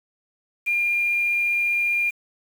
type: tone with quantisation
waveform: sine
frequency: 2405 Hz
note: D7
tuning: 41 cents sharp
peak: -19 dBFS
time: 0.66-2.11 s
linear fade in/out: 20 ms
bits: 7
effects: none